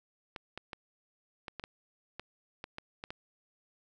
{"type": "clicks", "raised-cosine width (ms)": 0.3, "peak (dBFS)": -24, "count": 11, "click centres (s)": [0.362, 0.576, 0.732, 1.482, 1.597, 1.639, 2.196, 2.641, 2.784, 3.039, 3.105], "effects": []}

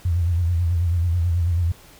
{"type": "tone with vibrato", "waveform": "sine", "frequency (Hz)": 86, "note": "F2", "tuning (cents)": -26, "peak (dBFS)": -17, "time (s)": [0.05, 1.72], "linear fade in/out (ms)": 5, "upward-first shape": "sine", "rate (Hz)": 9.2, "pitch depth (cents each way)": 79, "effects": ["pink hiss -48 dBFS RMS until 1.99 s"]}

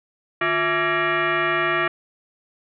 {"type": "tone with frequency modulation", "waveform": "sine", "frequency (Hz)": 352.8, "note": "F4", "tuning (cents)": 18, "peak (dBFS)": -18, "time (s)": [0.41, 1.88], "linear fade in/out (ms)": 5, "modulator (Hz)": 505, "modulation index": 4.1, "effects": []}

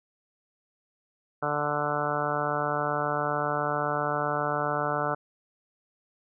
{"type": "harmonic tone", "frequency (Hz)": 147.4, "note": "D3", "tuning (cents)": 7, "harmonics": [1, 2, 3, 4, 5, 6, 7, 8, 9, 10], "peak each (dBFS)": [-36, -38, -35, -32, -33, -36, -36, -36, -32, -36], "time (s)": [1.42, 5.15], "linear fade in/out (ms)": 10, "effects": []}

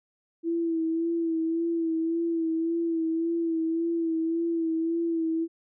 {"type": "tone with vibrato", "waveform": "sine", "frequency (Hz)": 330, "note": "E4", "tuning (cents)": 2, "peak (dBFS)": -24, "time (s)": [0.43, 5.48], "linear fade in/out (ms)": 50, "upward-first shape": "sine", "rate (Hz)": 1.8, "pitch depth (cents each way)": 35, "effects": []}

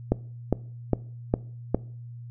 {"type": "click train", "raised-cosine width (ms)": 2, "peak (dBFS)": -7, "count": 5, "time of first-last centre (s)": [0.12, 1.746], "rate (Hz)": 2.46, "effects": ["noise-tail reverb RT60 0.5 s tail -21 dB re dry", "added 119 Hz sine -38 dBFS peak until 2.3 s"]}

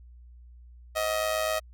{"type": "tone with amplitude modulation", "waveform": "sawtooth", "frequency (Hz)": 631, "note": "D#5", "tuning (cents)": 24, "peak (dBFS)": -19, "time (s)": [0.95, 1.6], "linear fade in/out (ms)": 20, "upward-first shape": "sine", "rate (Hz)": 108, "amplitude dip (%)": 65, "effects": ["added 60 Hz sine -47 dBFS peak until 1.73 s"]}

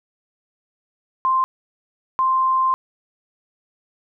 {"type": "tone pair in turn", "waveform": "sine", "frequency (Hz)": [1046.5, 1046.5], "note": ["C6", "C6"], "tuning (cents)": [0, 0], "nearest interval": "unison", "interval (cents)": 0, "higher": "neither", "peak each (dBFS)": [-15, -15], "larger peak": "neither", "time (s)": [[1.25, 1.44], [2.19, 2.74]], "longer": "second", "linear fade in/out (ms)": 0, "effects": []}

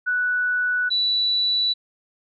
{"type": "tone pair in turn", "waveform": "sine", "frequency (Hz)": [1480, 3951], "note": ["F#6", "B7"], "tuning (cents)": [0, 0], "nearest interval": "octave + perfect fourth", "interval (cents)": 1700, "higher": "second", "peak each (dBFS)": [-19, -18], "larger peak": "second", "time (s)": [[0.06, 0.9], [0.9, 1.74]], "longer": "neither", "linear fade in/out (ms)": 20, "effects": []}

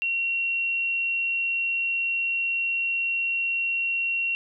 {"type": "tone", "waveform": "sine", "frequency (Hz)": 2738, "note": "F7", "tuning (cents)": -35, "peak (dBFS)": -23, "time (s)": [0.02, 4.35], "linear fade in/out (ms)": 0, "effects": []}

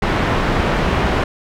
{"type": "low-pass noise", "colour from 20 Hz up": "pink", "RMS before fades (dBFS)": -17, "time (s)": [0.02, 1.24], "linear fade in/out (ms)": 5, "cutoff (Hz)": 2200, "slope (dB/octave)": 12, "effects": []}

